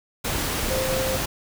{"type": "tone in noise", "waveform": "sine", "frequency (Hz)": 523.3, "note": "C5", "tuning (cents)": 0, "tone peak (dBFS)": -25, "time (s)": [0.7, 1.17], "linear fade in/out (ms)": 10, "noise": "pink", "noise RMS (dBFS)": -26, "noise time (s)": [0.24, 1.26], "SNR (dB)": -2, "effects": []}